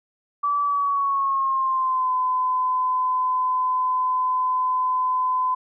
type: tone with pitch glide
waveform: sine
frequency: 1154 to 1016.3 Hz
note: D6 to B5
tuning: -31 to +49 cents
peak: -19 dBFS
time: 0.43-5.55 s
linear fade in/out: 10 ms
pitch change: -220 cents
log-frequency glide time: 0.63-2.12 s
effects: none